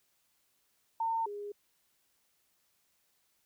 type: tone pair in turn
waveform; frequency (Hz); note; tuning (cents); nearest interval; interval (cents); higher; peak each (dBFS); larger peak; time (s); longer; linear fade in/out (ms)
sine; 907 / 410.3; A#5 / G#4; -48 / -21; octave + major second; 1373; first; -29 / -38; first; 1-1.26 / 1.26-1.52; neither; 5
effects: white hiss -74 dBFS RMS until 3.45 s